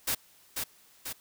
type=noise with echo; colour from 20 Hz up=white; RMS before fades=-29 dBFS; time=0.07-0.15 s; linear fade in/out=10 ms; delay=490 ms; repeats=2; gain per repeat=-4 dB; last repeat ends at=1.13 s; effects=white hiss -60 dBFS RMS until 1.2 s